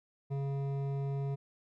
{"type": "tone with hard clipping", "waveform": "sine", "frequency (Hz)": 138.59, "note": "C#3", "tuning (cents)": 0, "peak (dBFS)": -34, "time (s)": [0.3, 1.36], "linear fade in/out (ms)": 20, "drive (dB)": 11, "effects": []}